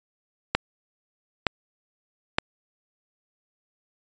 click train, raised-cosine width 0.3 ms, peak -3 dBFS, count 3, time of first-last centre 0.55-2.385 s, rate 1.09 Hz, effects resampled to 16000 Hz

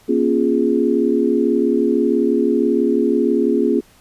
sine chord, Bb minor seventh, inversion none, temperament equal with one note detuned, 238.9 / 277.2 / 349.2 / 415.3 Hz, Bb3 / Db4 / F4 / Ab4, +43 / 0 / 0 / 0 cents, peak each -19 dBFS, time 0.08-3.81 s, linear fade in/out 20 ms, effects pink hiss -51 dBFS RMS until 4 s + resampled to 32000 Hz

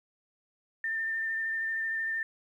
sine tone with vibrato, 1798 Hz, A6, 37 cents sharp, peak -29 dBFS, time 0.84-2.23 s, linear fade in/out 2 ms, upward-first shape square, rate 13 Hz, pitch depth 11 cents each way, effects 11-bit

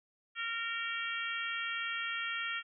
harmonic tone, 460.9 Hz, A#4, 20 cents flat, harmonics 3 / 4 / 5 / 6 / 7, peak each -39 / -40 / -41 / -42 / -42 dBFS, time 0.35-2.63 s, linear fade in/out 50 ms, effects none

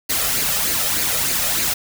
white noise with flanger, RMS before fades -20 dBFS, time 0.09-1.74 s, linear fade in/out 10 ms, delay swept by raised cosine 0.44 to 1.64 ms, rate 3.3 Hz, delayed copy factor +0.55, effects none

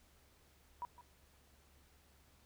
sine tone with echo, 969 Hz, B5, 33 cents flat, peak -39 dBFS, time 0.82-0.85 s, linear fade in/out 0 ms, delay 160 ms, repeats 1, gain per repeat -15 dB, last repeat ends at 1.01 s, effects added 71 Hz sine -69 dBFS peak until 2.45 s + pink hiss -69 dBFS RMS until 2.45 s

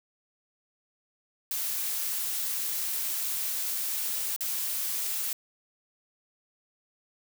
blue noise with dropouts, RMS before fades -31 dBFS, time 1.51-5.33 s, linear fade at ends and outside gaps 2 ms, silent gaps 4.363-4.407 s, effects none

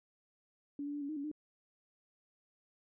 sine tone with pitch steps, 285.8 / 289.1 / 291.7 / 281.7 / 309.6 / 281.7 / 303.2 Hz, D4 / D4 / D4 / C#4 / D#4 / C#4 / D#4, -47 / -27 / -12 / +28 / -9 / +28 / -45 cents, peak -37 dBFS, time 0.79-1.315 s, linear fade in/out 2 ms, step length 75 ms, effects none

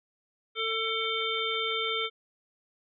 harmonic tone, 447 Hz, A4, 27 cents sharp, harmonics 1 / 3 / 5 / 7 / 8, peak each -34 / -34 / -34 / -34 / -34 dBFS, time 0.55-2.1 s, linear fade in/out 50 ms, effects none

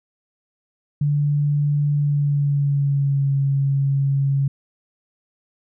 sine tone with pitch glide, 145.8 to 138.25 Hz, D3 to C#3, -12 to -4 cents, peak -16 dBFS, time 1.01-4.48 s, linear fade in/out 5 ms, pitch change -92 cents, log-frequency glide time 1.95-3.33 s, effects none

